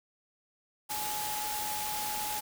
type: tone in noise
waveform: sine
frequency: 845 Hz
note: G#5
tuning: 30 cents sharp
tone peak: -36 dBFS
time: 0.89-2.41 s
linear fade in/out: 20 ms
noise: white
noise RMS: -36 dBFS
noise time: 0.89-2.41 s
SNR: -3 dB
effects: none